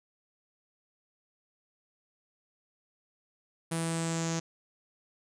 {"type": "tone with low-pass filter sweep", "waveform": "sawtooth", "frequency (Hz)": 164.81, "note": "E3", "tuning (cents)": 0, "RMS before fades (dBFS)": -32, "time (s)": [3.71, 4.4], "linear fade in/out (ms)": 10, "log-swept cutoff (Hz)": [9800, 6400], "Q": 5.8, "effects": []}